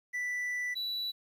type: tone pair in turn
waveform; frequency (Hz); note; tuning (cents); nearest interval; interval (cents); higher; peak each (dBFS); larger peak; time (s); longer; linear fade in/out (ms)
triangle; 1975.5 / 3944; B6 / B7; 0 / -3; octave; 1197; second; -30 / -31; first; 0.13-0.75 / 0.75-1.12; first; 20
effects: 11-bit